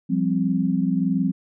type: chord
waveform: sine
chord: F suspended second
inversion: none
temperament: equal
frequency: 174.61 / 196 / 261.6 Hz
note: F3 / G3 / C4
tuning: 0 / 0 / 0 cents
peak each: -23 dBFS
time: 0.09-1.32 s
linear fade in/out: 20 ms
effects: none